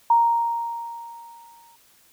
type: tone with exponential decay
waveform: sine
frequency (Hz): 932.3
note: A#5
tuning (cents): 0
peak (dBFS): -12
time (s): 0.1-1.76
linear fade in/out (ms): 5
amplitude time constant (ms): 360
effects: white hiss -57 dBFS RMS until 2.12 s